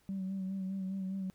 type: tone with vibrato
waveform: sine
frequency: 191 Hz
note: G3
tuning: 45 cents flat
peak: -33 dBFS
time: 0.09-1.3 s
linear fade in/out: 0 ms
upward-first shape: sine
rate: 4.9 Hz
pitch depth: 35 cents each way
effects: tanh soft clip ceiling -31 dBFS + pink hiss -70 dBFS RMS until 1.34 s